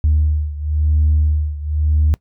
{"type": "beating tone pair", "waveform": "sine", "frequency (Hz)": [75.6, 76.57], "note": ["D#2", "D#2"], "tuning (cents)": [-49, -27], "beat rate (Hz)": 0.97, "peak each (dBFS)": [-14, -17], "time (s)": [0.04, 2.14], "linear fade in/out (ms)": 0, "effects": ["noise-tail reverb RT60 0.1 s tail -23 dB re dry", "tanh soft clip ceiling -7 dBFS"]}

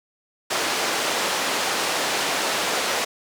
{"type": "band-pass noise", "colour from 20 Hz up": "pink", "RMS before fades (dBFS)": -24, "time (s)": [0.5, 3.05], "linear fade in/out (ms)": 10, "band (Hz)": [450, 7700], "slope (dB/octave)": 12, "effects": []}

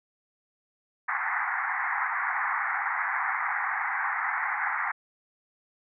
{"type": "band-pass noise", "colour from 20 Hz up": "white", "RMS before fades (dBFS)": -29, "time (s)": [1.08, 4.92], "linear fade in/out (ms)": 10, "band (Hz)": [760, 2100], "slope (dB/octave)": 96, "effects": []}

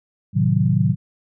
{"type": "chord", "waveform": "sine", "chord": "A diminished seventh", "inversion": "none", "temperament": "equal", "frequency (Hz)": [110, 130.81, 155.56, 185], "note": ["A2", "C3", "Eb3", "Gb3"], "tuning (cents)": [0, 0, 0, 0], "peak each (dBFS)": -20, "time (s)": [0.33, 0.96], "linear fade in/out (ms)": 50, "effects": []}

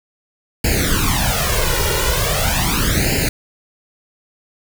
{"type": "noise with flanger", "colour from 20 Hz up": "pink", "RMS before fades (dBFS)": -17, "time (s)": [0.64, 3.29], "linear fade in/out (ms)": 5, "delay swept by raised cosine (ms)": [0.42, 2.12], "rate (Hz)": 0.4, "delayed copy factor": 1, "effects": []}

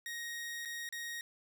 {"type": "tone with dropouts", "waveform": "sawtooth", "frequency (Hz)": 1875, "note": "A#6", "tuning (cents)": 10, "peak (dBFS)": -36, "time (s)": [0.06, 1.21], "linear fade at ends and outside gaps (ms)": 1, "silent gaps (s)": [[0.651, 0.656], [0.89, 0.925]], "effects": []}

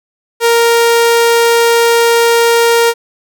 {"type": "tone", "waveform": "sawtooth", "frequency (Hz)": 466.2, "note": "A#4", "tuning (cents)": 0, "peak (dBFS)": -3, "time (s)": [0.4, 2.94], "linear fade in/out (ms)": 50, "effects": []}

